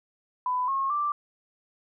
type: tone with pitch steps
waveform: sine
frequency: 1000 / 1084.2 / 1175.5 Hz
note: B5 / C#6 / D6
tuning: +21 / -39 / +1 cents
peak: -24 dBFS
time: 0.46-1.12 s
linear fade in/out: 2 ms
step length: 220 ms
effects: none